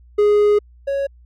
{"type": "tone pair in turn", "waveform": "triangle", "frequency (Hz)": [415.3, 554.4], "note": ["G#4", "C#5"], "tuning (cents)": [0, 0], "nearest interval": "perfect fourth", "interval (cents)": 500, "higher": "second", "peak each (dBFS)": [-9, -16], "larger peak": "first", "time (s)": [[0.18, 0.59], [0.87, 1.07]], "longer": "first", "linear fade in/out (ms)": 10, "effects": ["added 60 Hz sine -44 dBFS peak until 1.25 s"]}